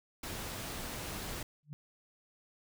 pink noise, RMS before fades -41 dBFS, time 0.23-1.43 s, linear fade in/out 5 ms
sine tone with exponential growth, 148.1 Hz, D3, 15 cents sharp, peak -37 dBFS, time 1.63-1.73 s, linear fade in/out 0 ms, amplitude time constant 20 ms
effects none

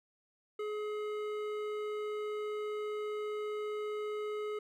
sine tone with hard clipping, 422.5 Hz, G#4, 30 cents sharp, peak -37 dBFS, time 0.59-4.59 s, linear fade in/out 5 ms, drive 12 dB, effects none

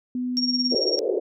sine tone, 249.5 Hz, B3, 18 cents sharp, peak -24 dBFS, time 0.15-0.75 s, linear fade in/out 2 ms
sine tone with tremolo, 5550 Hz, F8, 12 cents flat, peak -19 dBFS, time 0.37-0.99 s, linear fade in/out 0 ms, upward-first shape sine, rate 18 Hz, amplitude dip 80%
white band-pass noise, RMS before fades -25 dBFS, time 0.71-1.2 s, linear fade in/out 10 ms, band 360 to 530 Hz, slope 48 dB/octave
effects none

